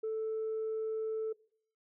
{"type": "tone", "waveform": "sine", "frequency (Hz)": 440, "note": "A4", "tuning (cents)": 0, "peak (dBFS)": -31, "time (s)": [0.03, 1.33], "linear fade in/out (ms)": 10, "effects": ["noise-tail reverb RT60 0.6 s tail -23 dB re dry", "tanh soft clip ceiling -30 dBFS"]}